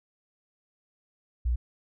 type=tone; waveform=sine; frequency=60 Hz; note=B1; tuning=49 cents flat; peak=-23 dBFS; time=1.45-1.56 s; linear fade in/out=10 ms; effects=none